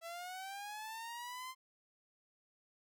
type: linear sweep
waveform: sawtooth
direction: up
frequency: 659.3 to 1046.5 Hz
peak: -40 dBFS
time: 0.01-1.55 s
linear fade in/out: 50 ms
effects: none